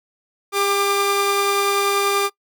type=tone pair together; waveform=sawtooth; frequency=400.4 / 1190.9 Hz; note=G4 / D6; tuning=+37 / +24 cents; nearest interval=octave + perfect fifth; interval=1887 cents; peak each=-16 dBFS; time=0.52-2.3 s; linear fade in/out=50 ms; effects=noise-tail reverb RT60 0.1 s tail -23 dB re dry